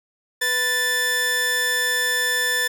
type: tone pair together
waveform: sawtooth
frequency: 493.9 / 1760 Hz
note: B4 / A6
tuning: 0 / 0 cents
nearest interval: octave + minor seventh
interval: 2200 cents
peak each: -26 / -16 dBFS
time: 0.41-2.68 s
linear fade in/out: 10 ms
effects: none